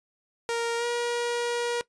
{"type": "tone with pitch glide", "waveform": "sawtooth", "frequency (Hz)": [466.2, 477.4], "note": ["A#4", "A#4"], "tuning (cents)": [0, 41], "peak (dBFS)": -22, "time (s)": [0.49, 1.81], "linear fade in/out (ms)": 0, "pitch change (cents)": 41, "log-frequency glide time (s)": [0.77, 0.85], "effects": ["noise-tail reverb RT60 0.1 s tail -19 dB re dry", "resampled to 22050 Hz"]}